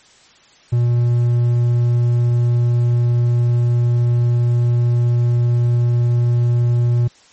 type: tone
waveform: triangle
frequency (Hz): 120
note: B2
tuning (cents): -49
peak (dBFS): -10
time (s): 0.72-7.08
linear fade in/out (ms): 10
effects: white hiss -49 dBFS RMS until 7.32 s + MP3 32 kbps